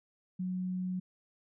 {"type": "tone", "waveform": "sine", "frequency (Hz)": 183.6, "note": "F#3", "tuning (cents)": -13, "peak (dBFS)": -32, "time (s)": [0.39, 1], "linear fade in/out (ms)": 10, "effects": []}